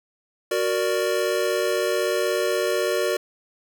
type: chord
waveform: square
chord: Gb augmented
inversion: none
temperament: equal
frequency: 370 / 466.2 / 587.3 Hz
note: Gb4 / Bb4 / D5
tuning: 0 / 0 / 0 cents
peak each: -26 dBFS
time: 0.51-3.17 s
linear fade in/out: 5 ms
effects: none